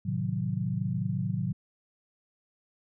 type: chord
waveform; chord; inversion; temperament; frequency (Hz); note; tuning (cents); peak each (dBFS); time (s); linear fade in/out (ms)
sine; A diminished seventh; none; equal with one note detuned; 110 / 130.81 / 155.56 / 184.25; A2 / C3 / Eb3 / Gb3; 0 / 0 / 0 / -7; -33 / -33 / -34 / -32; 0.05-1.53; 10
effects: none